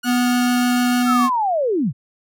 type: tone with vibrato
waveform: sawtooth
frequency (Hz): 1436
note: F6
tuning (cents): +48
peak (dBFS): -23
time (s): 0.03-1.03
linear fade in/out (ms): 10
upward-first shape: sine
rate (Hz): 6.7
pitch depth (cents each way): 25
type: tone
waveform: square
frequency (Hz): 246.6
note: B3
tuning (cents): -2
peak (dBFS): -16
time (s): 0.04-1.3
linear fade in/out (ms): 50
type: linear sweep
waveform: sine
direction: down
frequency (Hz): 1396.9 to 103.83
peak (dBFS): -16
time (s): 1.05-1.93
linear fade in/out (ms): 50
effects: none